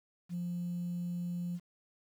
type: tone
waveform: sine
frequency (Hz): 175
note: F3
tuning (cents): +4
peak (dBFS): -33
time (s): 0.29-1.6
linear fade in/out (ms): 50
effects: tanh soft clip ceiling -30 dBFS + 10-bit